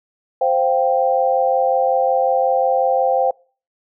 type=chord; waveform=sine; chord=C suspended fourth; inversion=none; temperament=equal; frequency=523.3 / 698.5 / 784 Hz; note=C5 / F5 / G5; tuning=0 / 0 / 0 cents; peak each=-17 / -20 / -18 dBFS; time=0.41-3.31 s; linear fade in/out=5 ms; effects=noise-tail reverb RT60 0.4 s tail -25 dB re dry